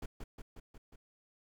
brown noise with echo, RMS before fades -40 dBFS, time 0.02-0.06 s, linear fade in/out 5 ms, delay 180 ms, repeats 5, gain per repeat -3 dB, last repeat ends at 0.96 s, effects none

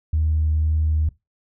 sine tone with vibrato, 77.78 Hz, D#2, in tune, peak -16 dBFS, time 0.13-1.09 s, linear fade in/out 5 ms, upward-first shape triangle, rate 2 Hz, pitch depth 9 cents each way, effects noise-tail reverb RT60 0.2 s tail -20 dB re dry + tanh soft clip ceiling -12 dBFS

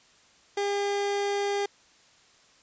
30% pulse tone, 403.6 Hz, G#4, 49 cents flat, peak -23 dBFS, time 0.57-1.66 s, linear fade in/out 5 ms, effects white hiss -59 dBFS RMS until 2.62 s + resampled to 16000 Hz

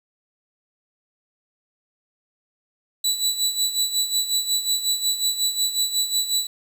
25% pulse tone with tremolo, 3951 Hz, B7, in tune, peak -14 dBFS, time 3.04-6.47 s, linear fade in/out 5 ms, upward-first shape sine, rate 5.5 Hz, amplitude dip 70%, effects 8-bit

